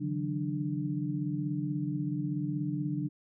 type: tone cluster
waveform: sine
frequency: 142.9 / 159.3 / 183.8 / 296.7 Hz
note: D3 / D#3 / F#3 / D4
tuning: -47 / +41 / -11 / +18 cents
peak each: -34 / -38 / -37 / -34 dBFS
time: 0-3.09 s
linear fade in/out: 20 ms
effects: none